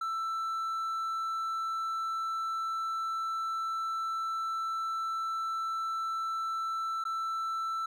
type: tone with dropouts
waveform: triangle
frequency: 1329 Hz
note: E6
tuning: 14 cents sharp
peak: -29 dBFS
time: 0.01-7.86 s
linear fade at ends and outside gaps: 5 ms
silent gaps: 7.04-7.051 s
effects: none